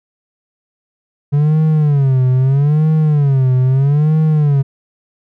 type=tone with vibrato; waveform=triangle; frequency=141.7 Hz; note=C#3; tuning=38 cents sharp; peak=-7 dBFS; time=1.32-4.63 s; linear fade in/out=20 ms; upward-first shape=sine; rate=0.78 Hz; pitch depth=180 cents each way; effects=none